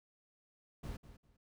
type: noise with echo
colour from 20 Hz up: brown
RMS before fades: -43 dBFS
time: 0.83-0.97 s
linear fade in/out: 10 ms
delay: 200 ms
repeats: 2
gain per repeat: -13 dB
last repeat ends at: 1.37 s
effects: none